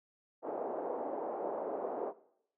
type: band-pass noise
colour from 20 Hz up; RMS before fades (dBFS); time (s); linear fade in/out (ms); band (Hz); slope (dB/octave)
pink; -38; 0.42-2.13; 50; 370 to 790; 24
effects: noise-tail reverb RT60 0.7 s tail -18 dB re dry